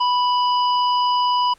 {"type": "harmonic tone", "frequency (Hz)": 987.8, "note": "B5", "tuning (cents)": 0, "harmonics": [1, 3, 5], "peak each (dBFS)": [-16, -26, -30], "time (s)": [0, 1.54], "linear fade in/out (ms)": 10, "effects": ["pink hiss -55 dBFS RMS until 1.58 s", "low-pass 10000 Hz 12 dB/octave"]}